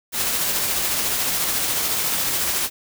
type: noise with tremolo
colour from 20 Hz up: white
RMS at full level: -21 dBFS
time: 0.12-2.7 s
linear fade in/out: 50 ms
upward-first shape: triangle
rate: 14 Hz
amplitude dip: 30%
effects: none